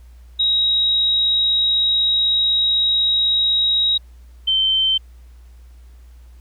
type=tone pair in turn; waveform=sine; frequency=3811 / 3101 Hz; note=A#7 / G7; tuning=+38 / -19 cents; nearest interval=major third; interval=357 cents; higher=first; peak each=-14 dBFS; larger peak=neither; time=0.39-3.98 / 4.47-4.98 s; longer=first; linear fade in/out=10 ms; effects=added 60 Hz sine -40 dBFS peak until 6.4 s + pink hiss -59 dBFS RMS until 6.4 s